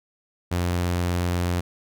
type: tone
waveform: sawtooth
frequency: 88.1 Hz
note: F2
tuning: 16 cents sharp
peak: -18 dBFS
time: 0.51-1.61 s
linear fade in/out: 10 ms
effects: none